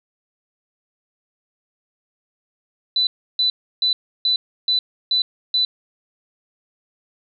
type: tone bursts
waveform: sine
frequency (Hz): 3991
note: B7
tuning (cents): +17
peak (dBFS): -15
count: 7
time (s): 2.96-5.65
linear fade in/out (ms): 2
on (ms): 110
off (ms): 320
effects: none